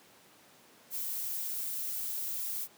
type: noise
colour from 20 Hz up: violet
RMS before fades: -36 dBFS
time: 0.9-2.68 s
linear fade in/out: 50 ms
effects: pink hiss -59 dBFS RMS until 2.77 s + high-pass 200 Hz 12 dB/octave